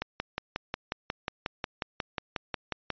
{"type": "click train", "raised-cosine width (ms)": 0.3, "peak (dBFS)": -14, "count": 17, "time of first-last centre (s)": [0.02, 2.903], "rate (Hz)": 5.55, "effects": ["resampled to 11025 Hz"]}